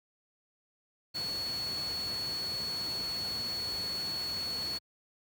sine tone in noise, 4389 Hz, C#8, 18 cents flat, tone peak -33 dBFS, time 1.14-4.79 s, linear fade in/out 20 ms, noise pink, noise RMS -43 dBFS, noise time 1.14-4.79 s, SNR +7 dB, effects high-pass 80 Hz 12 dB/octave

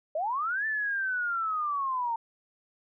sine linear two-way sweep, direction up then down, 587 to 1775 to 904 Hz, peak -27 dBFS, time 0.15-2.16 s, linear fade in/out 5 ms, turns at 0.66 s, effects none

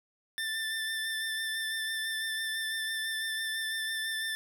25% pulse tone with vibrato, 1776 Hz, A6, 16 cents sharp, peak -28 dBFS, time 0.38-4.35 s, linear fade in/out 0 ms, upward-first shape sine, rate 6 Hz, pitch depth 17 cents each way, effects none

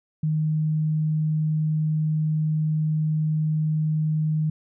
sine tone, 155.1 Hz, D#3, 5 cents flat, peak -20 dBFS, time 0.23-4.5 s, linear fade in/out 5 ms, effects none

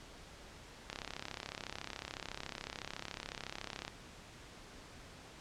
click train, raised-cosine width 0.2 ms, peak -23 dBFS, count 102, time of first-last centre 0.9-3.879 s, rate 33.9 Hz, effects pink hiss -54 dBFS RMS until 5.4 s + low-pass 7000 Hz 12 dB/octave

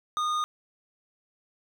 sine tone with hard clipping, 1227 Hz, D#6, 25 cents flat, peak -27 dBFS, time 0.17-0.44 s, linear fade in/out 0 ms, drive 10 dB, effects none

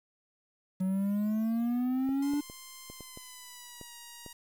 triangle exponential sweep, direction up, 185 to 293.7 Hz, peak -25 dBFS, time 0.8-2.41 s, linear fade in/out 10 ms
clicks, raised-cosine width 2 ms, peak -32 dBFS, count 8, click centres 2.091 / 2.336 / 2.499 / 2.9 / 3.007 / 3.174 / 3.813 / 4.263 s
5% pulse tone with pitch glide, 1046 to 948.2 Hz, C6 to A#5, -1 to +29 cents, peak -34 dBFS, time 2.22-4.33 s, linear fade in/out 5 ms, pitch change -170 cents, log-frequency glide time 2.92-3.95 s
effects 9-bit

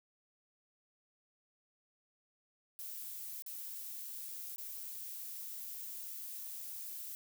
violet noise with dropouts, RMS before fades -45 dBFS, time 2.79-7.15 s, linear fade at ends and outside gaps 0 ms, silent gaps 3.422-3.463 / 4.56-4.582 s, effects none

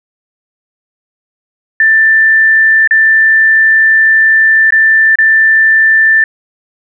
sine tone with dropouts, 1774 Hz, A6, 14 cents sharp, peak -4 dBFS, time 1.8-6.24 s, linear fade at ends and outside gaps 2 ms, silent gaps 2.875-2.909 / 4.706-4.723 / 5.156-5.186 s, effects none

